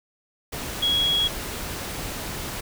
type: tone in noise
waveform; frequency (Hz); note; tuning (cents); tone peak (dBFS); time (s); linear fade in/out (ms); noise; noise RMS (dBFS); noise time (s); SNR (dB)
sine; 3322; G#7; 0; -19; 0.82-1.28; 10; pink; -32; 0.52-2.61; +10
effects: none